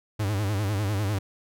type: tone with vibrato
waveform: 45% pulse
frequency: 101.9 Hz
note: G#2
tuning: 32 cents flat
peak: -24 dBFS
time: 0.19-1.19 s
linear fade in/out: 10 ms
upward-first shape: sine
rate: 10 Hz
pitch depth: 110 cents each way
effects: none